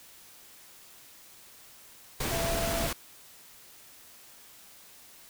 sine tone in noise, 671 Hz, E5, 31 cents sharp, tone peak -32 dBFS, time 2.31-2.87 s, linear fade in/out 5 ms, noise pink, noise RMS -31 dBFS, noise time 2.2-2.93 s, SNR -4 dB, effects white hiss -53 dBFS RMS until 5.29 s

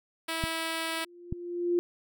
5% pulse tone, 326 Hz, E4, 19 cents flat, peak -19 dBFS, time 0.28-1.05 s, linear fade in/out 10 ms
clicks, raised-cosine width 5 ms, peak -19 dBFS, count 2, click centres 0.439 / 1.325 s
sine tone with exponential growth, 349.2 Hz, F4, in tune, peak -21 dBFS, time 0.87-1.79 s, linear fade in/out 0 ms, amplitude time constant 200 ms
effects none

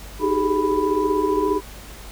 sine tone cluster, 310.3 / 384 / 399.1 / 420.9 / 990 Hz, D#4 / G4 / G4 / G#4 / B5, -5 / -36 / +31 / +23 / +4 cents, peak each -24 dBFS, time 0.19-1.61 s, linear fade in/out 50 ms, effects added 50 Hz sine -39 dBFS peak until 2.11 s + pink hiss -41 dBFS RMS until 2.11 s

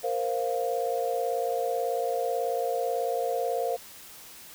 sine chord, Bb suspended second, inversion none, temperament just, 466.2 / 524.4 / 699.2 Hz, Bb4 / C5 / F5, 0 / +4 / +2 cents, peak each -30 dBFS, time 0.03-3.77 s, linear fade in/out 20 ms, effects white hiss -47 dBFS RMS until 4.54 s

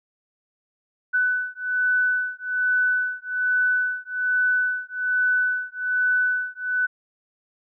sine beating tone pair, 1496 / 1497.2 Hz, F#6 / F#6, +19 / +20 cents, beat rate 1.2 Hz, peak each -23 dBFS, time 1.13-6.87 s, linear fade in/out 20 ms, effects none

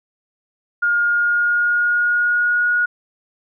sine tone with pitch glide, 1420 to 1448.2 Hz, F6 to F#6, +28 to -38 cents, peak -14 dBFS, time 0.82-2.86 s, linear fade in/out 10 ms, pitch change +34 cents, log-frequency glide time 1.04-2.68 s, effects none

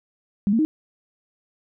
sine tone with pitch steps, 201.3 / 227.3 / 310.9 Hz, G3 / A#3 / D#4, +46 / -43 / -1 cents, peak -16 dBFS, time 0.47-0.65 s, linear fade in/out 0 ms, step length 60 ms, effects none

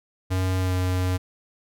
square tone with pitch glide, 93 to 91.72 Hz, F#2 to F#2, +9 to -15 cents, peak -22 dBFS, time 0.3-1.18 s, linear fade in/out 20 ms, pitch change -24 cents, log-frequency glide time 0.6-0.73 s, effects none

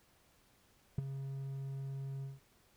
triangle tone with ADSR envelope, 136.2 Hz, C#3, 30 cents flat, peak -25 dBFS, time 0.98-2.4 s, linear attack 5 ms, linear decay 13 ms, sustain -12 dB, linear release 170 ms, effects pink hiss -69 dBFS RMS until 2.76 s

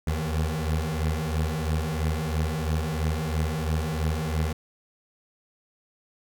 25% pulse beating tone pair, 77.1 / 80.1 Hz, D#2 / E2, -15 / -49 cents, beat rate 3 Hz, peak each -24 dBFS, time 0.07-4.53 s, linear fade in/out 5 ms, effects none

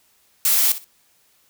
blue noise with echo, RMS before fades -17 dBFS, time 0.45-0.72 s, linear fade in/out 2 ms, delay 62 ms, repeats 2, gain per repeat -14 dB, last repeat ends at 0.844 s, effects white hiss -60 dBFS RMS until 1.49 s

